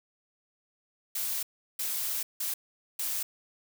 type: noise bursts at uneven times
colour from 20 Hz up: blue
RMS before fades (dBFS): -32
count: 4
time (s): 1.15-1.43 / 1.79-2.23 / 2.4-2.54 / 2.99-3.23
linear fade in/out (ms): 5
effects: none